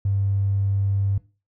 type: tone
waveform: triangle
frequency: 98.8 Hz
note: G2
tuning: 14 cents sharp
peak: -15 dBFS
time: 0.05-1.18 s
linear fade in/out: 5 ms
effects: noise-tail reverb RT60 0.3 s tail -21 dB re dry + tanh soft clip ceiling -16 dBFS